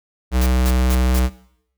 square tone, 63.1 Hz, B1, 38 cents sharp, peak -15 dBFS, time 0.31-1.3 s, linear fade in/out 50 ms
white noise bursts, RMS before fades -28 dBFS, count 4, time 0.41-1.196 s, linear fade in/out 5 ms, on 54 ms, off 190 ms
effects noise-tail reverb RT60 0.7 s tail -18 dB re dry

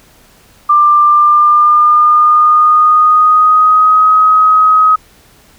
sine tone with pitch glide, 1187 to 1264.9 Hz, D6 to D#6, +18 to +28 cents, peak -4 dBFS, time 0.69-4.96 s, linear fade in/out 10 ms, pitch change +110 cents, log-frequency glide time 1.03-4.11 s, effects pink hiss -45 dBFS RMS until 5.58 s

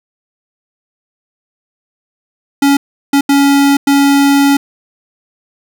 square tone bursts at uneven times, 280.2 Hz, C#4, 19 cents sharp, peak -7 dBFS, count 4, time 2.62-2.77 / 3.13-3.21 / 3.29-3.77 / 3.87-4.57 s, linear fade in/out 5 ms, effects none

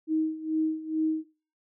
sine tone with tremolo, 315.3 Hz, D#4, 23 cents sharp, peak -22 dBFS, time 0.07-1.25 s, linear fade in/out 50 ms, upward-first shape sine, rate 2.3 Hz, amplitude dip 80%, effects noise-tail reverb RT60 0.4 s tail -19 dB re dry

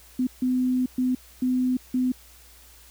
sine tone bursts at uneven times, 253.6 Hz, B3, 46 cents sharp, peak -20 dBFS, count 5, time 0.19-0.27 / 0.42-0.86 / 0.98-1.15 / 1.42-1.77 / 1.94-2.12 s, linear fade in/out 5 ms, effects added 60 Hz sine -53 dBFS peak until 2.9 s + white hiss -52 dBFS RMS until 2.9 s

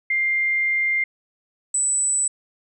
sine tone pair in turn, 2100 / 7961 Hz, C7 / B8, +6 / +13 cents, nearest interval octave + major seventh, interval 2307 cents, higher second, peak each -18 dBFS, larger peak neither, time 0.1-1.04 / 1.74-2.28 s, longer first, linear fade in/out 5 ms, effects none

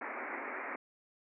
white band-pass noise, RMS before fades -41 dBFS, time 0.01-0.76 s, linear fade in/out 5 ms, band 230 to 2300 Hz, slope 96 dB/octave, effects none

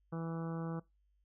harmonic tone, 164.81 Hz, E3, in tune, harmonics 1 / 2 / 3 / 4 / 5 / 6 / 7 / 8 / 9, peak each -38 / -45 / -46 / -53 / -52 / -57 / -52 / -55 / -58 dBFS, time 0.12-0.8 s, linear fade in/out 10 ms, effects noise-tail reverb RT60 0.2 s tail -21 dB re dry + added 50 Hz sine -70 dBFS peak until 1.24 s

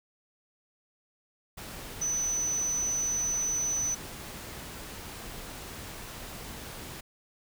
sine tone in noise, 6000 Hz, F#8, 23 cents sharp, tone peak -27 dBFS, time 2.01-3.95 s, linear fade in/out 10 ms, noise pink, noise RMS -42 dBFS, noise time 1.57-7.01 s, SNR +12 dB, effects none

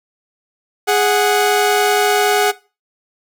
sawtooth tone pair together, 414.7 / 739 Hz, G#4 / F#5, -3 / -2 cents, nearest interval minor seventh, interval 1001 cents, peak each -11 dBFS, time 0.87-2.52 s, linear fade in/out 20 ms, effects noise-tail reverb RT60 0.3 s tail -19 dB re dry

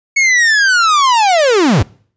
45% pulse linear sweep, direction down, 2217 to 73.5 Hz, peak -8 dBFS, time 0.16-1.83 s, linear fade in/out 10 ms, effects noise-tail reverb RT60 0.5 s tail -24 dB re dry + resampled to 16000 Hz

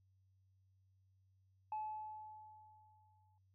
sine tone with exponential decay, 860 Hz, A5, 40 cents flat, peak -37 dBFS, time 1.72-3.38 s, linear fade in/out 2 ms, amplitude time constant 360 ms, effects tanh soft clip ceiling -36 dBFS + added 95 Hz sine -70 dBFS peak until 3.54 s

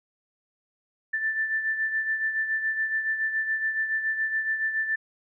sine beating tone pair, 1766 / 1773.1 Hz, A6 / A6, +6 / +13 cents, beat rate 7.1 Hz, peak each -25 / -33 dBFS, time 1.13-4.96 s, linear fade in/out 10 ms, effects none

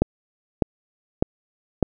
click train, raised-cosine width 2 ms, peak -3 dBFS, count 4, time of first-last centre 0.02-1.827 s, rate 1.66 Hz, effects none

